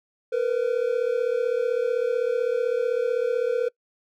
triangle tone pair together, 464.2 / 500 Hz, A#4 / B4, -7 / +21 cents, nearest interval minor second, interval 128 cents, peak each -22 dBFS, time 0.32-3.69 s, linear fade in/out 10 ms, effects noise-tail reverb RT60 0.1 s tail -24 dB re dry

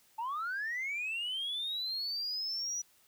sine linear sweep, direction up, 866 to 5890 Hz, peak -32 dBFS, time 0.18-2.82 s, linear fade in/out 10 ms, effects tanh soft clip ceiling -31 dBFS + white hiss -66 dBFS RMS until 3.07 s

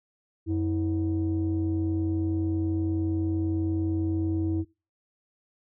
sine tone pair together, 90.64 / 323 Hz, F#2 / E4, -35 / -35 cents, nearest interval octave + minor seventh, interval 2200 cents, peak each -26 / -25 dBFS, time 0.46-4.65 s, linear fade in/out 50 ms, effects noise-tail reverb RT60 0.3 s tail -21 dB re dry + tanh soft clip ceiling -19 dBFS

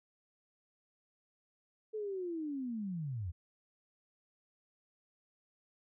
sine linear sweep, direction down, 440 to 77.78 Hz, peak -36 dBFS, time 1.93-3.32 s, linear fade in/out 20 ms, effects none

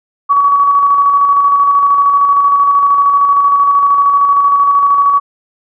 sine tone with tremolo, 1131 Hz, C#6, 34 cents sharp, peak -5 dBFS, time 0.29-5.2 s, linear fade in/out 20 ms, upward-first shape square, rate 13 Hz, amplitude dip 30%, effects none

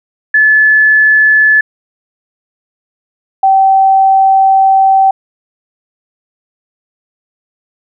sine tone pair in turn, 1727 / 772.4 Hz, A6 / G5, -33 / -26 cents, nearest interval octave + major second, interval 1393 cents, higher first, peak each -4 dBFS, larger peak neither, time 0.34-1.61 / 3.43-5.11 s, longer second, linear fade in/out 5 ms, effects none

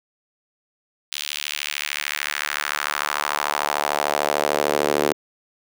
sawtooth tone with high-pass filter sweep, 73.42 Hz, D2, in tune, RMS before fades -24 dBFS, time 1.12-5.13 s, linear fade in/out 0 ms, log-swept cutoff 3400 to 390 Hz, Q 1.8, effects none

